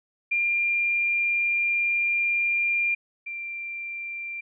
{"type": "tone pair in turn", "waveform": "sine", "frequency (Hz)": [2394, 2367], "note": ["D7", "D7"], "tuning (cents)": [33, 13], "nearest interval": "unison", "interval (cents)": 20, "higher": "first", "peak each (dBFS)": [-21, -31], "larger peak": "first", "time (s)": [[0.31, 2.95], [3.26, 4.41]], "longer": "first", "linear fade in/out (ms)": 10, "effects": []}